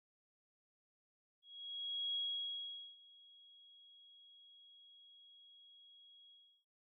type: tone with ADSR envelope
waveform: sine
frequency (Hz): 3310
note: G#7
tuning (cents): -6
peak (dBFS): -36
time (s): 1.42-6.65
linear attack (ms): 730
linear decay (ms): 810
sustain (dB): -24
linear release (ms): 340
effects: none